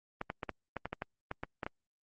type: clicks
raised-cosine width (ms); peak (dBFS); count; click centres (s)
0.5; -21; 12; 0.214 / 0.301 / 0.432 / 0.493 / 0.767 / 0.856 / 0.93 / 1.021 / 1.314 / 1.435 / 1.632 / 1.665
effects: Opus 24 kbps